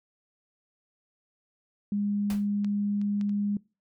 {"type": "tone", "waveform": "sine", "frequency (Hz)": 204.2, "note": "G#3", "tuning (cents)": -29, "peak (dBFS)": -25, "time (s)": [1.92, 3.57], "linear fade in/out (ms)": 2}
{"type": "noise with exponential decay", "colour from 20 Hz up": "pink", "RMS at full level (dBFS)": -35, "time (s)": [2.3, 2.47], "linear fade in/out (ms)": 2, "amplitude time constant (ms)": 36}
{"type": "clicks", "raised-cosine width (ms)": 0.2, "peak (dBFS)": [-27, -35, -29, -37], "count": 4, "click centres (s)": [2.646, 3.015, 3.212, 3.294]}
{"effects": ["noise-tail reverb RT60 0.3 s tail -23 dB re dry"]}